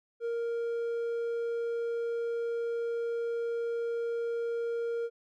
sine tone with hard clipping, 466.5 Hz, A#4, 1 cent sharp, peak -31 dBFS, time 0.2-5.1 s, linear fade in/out 50 ms, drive 3 dB, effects none

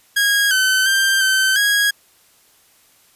sawtooth tone with pitch steps, 1640 / 1526 / 1577 / 1541 / 1649 Hz, G#6 / G6 / G6 / G6 / G#6, -22 / -47 / +10 / -30 / -13 cents, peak -10 dBFS, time 0.16-1.91 s, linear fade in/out 10 ms, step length 350 ms, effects white hiss -54 dBFS RMS until 3.15 s + resampled to 32000 Hz

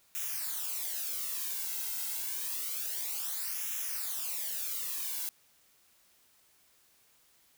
blue noise with flanger, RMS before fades -36 dBFS, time 0.15-5.29 s, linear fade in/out 0 ms, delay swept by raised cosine 0.22 to 1.72 ms, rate 0.28 Hz, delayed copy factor -0.75, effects white hiss -66 dBFS RMS until 7.57 s

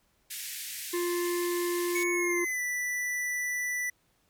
white band-pass noise, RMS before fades -39 dBFS, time 0.3-2.04 s, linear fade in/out 10 ms, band 1700 to 15000 Hz, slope 48 dB/octave
harmonic tone, 350 Hz, F4, 4 cents sharp, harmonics 1 / 3 / 5 / 6, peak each -28 / -38 / -42 / -44 dBFS, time 0.93-2.45 s, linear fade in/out 10 ms
square tone with pitch glide, 2217 to 1975.1 Hz, C#7 to B6, 0 to 0 cents, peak -30 dBFS, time 1.95-3.9 s, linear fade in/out 5 ms, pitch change -200 cents, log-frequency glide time 2.11-2.61 s
effects pink hiss -70 dBFS RMS until 4.29 s

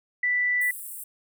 sine tone, 1975.5 Hz, B6, in tune, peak -21 dBFS, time 0.23-0.71 s, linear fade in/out 5 ms
pink high-pass noise, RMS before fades -38 dBFS, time 0.61-1.04 s, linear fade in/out 5 ms, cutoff 8100 Hz, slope 96 dB/octave
effects none

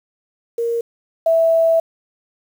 sine tone pair in turn, 466.2 / 657 Hz, A#4 / E5, 0 / -6 cents, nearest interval tritone, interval 594 cents, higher second, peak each -17 / -11 dBFS, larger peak second, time 0.58-0.81 / 1.26-1.8 s, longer second, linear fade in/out 5 ms, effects 7-bit

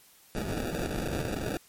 white noise with sample-and-hold, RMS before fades -32 dBFS, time 0.35-1.57 s, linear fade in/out 0 ms, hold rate 1050 Hz, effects white hiss -58 dBFS RMS until 1.68 s + MP3 64 kbps

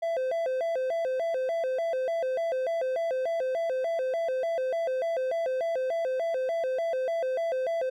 triangle tone with vibrato, 587.3 Hz, D5, in tune, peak -24 dBFS, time 0.02-7.9 s, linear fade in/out 10 ms, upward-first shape square, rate 3.4 Hz, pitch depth 220 cents each way, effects none

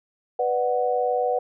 sine chord, B minor, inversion none, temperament just, 493.9 / 592.7 / 740.8 Hz, B4 / D5 / F#5, 0 / +16 / +2 cents, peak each -23 / -28 / -24 dBFS, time 0.39-1.39 s, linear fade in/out 5 ms, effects none

